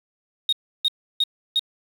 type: tone bursts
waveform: sine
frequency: 3729 Hz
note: A#7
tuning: in tune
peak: -15 dBFS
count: 4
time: 0.49-1.594 s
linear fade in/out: 2 ms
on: 36 ms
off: 320 ms
effects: tanh soft clip ceiling -14 dBFS + 7-bit